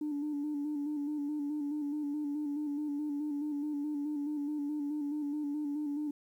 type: tone with vibrato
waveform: sine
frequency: 293.7 Hz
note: D4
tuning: in tune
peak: -31 dBFS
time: 0.01-6.11 s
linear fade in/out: 5 ms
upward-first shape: square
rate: 4.7 Hz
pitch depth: 39 cents each way
effects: tanh soft clip ceiling -29 dBFS + 11-bit